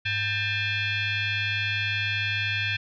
sine tone with frequency modulation, 102.9 Hz, G#2, 16 cents flat, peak -24 dBFS, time 0.05-2.77 s, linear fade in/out 10 ms, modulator 841 Hz, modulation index 3.9, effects none

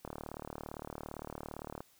click train, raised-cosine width 1 ms, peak -27 dBFS, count 67, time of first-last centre 0.05-1.805 s, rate 37.6 Hz, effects white hiss -66 dBFS RMS until 1.99 s

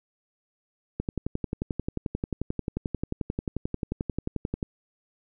click train, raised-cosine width 3 ms, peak -15 dBFS, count 42, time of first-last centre 1-4.628 s, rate 11.3 Hz, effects none

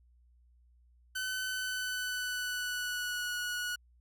sawtooth tone with pitch glide, 1516 to 1461.8 Hz, F#6 to F#6, +42 to -21 cents, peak -30 dBFS, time 1.15-3.76 s, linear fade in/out 10 ms, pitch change -63 cents, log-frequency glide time 1.45-3.37 s, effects added 60 Hz sine -61 dBFS peak until 4 s

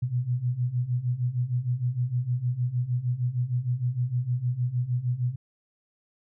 sine beating tone pair, 120 / 126.5 Hz, B2 / B2, -49 / +42 cents, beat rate 6.5 Hz, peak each -29 / -26 dBFS, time 0.02-5.36 s, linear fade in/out 10 ms, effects none

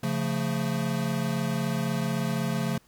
square chord, Db augmented, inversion none, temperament equal with one note detuned, 138.59 / 174.61 / 222.3 Hz, Db3 / F3 / A3, 0 / 0 / +18 cents, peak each -31 dBFS, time 0.03-2.78 s, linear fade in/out 5 ms, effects pink hiss -61 dBFS RMS until 2.87 s

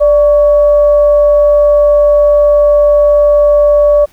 sine tone with frequency modulation, 587.3 Hz, D5, in tune, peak -4 dBFS, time 0-4.06 s, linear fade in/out 20 ms, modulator 538 Hz, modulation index 0.25, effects pink hiss -47 dBFS RMS until 4.12 s

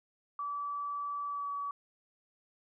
sine tone with pitch glide, 1153 to 1139.8 Hz, D6 to C#6, -32 to +48 cents, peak -34 dBFS, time 0.39-1.71 s, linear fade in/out 2 ms, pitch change -20 cents, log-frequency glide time 1.26-1.5 s, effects none

